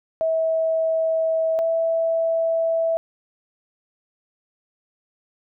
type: tone pair in turn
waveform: sine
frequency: 647 / 657.2 Hz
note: E5 / E5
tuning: -32 / -5 cents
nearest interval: unison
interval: 27 cents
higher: second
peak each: -18 dBFS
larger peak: neither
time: 0.21-1.59 / 1.59-2.97 s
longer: neither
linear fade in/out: 0 ms
effects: none